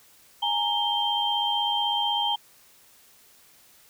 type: tone cluster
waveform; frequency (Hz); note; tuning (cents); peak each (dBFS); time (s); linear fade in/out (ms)
sine; 831 / 927 / 3155; G#5 / A#5 / G7; +1 / -10 / +10; -28 / -29 / -25; 0.42-2.36; 10
effects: white hiss -56 dBFS RMS until 3.89 s